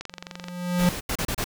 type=click train; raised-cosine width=0.2 ms; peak=-17 dBFS; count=12; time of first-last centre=0.01-0.484 s; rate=23.2 Hz
type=tone with exponential growth; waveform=square; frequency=177.8 Hz; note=F3; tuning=31 cents sharp; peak=-17 dBFS; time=0.1-0.89 s; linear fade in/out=0 ms; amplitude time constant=170 ms
type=noise; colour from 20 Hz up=pink; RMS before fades=-32 dBFS; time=0.78-1.01 s; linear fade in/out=20 ms
type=noise bursts; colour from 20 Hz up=pink; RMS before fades=-27 dBFS; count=4; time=1.09-1.443 s; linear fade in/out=5 ms; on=65 ms; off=31 ms
effects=none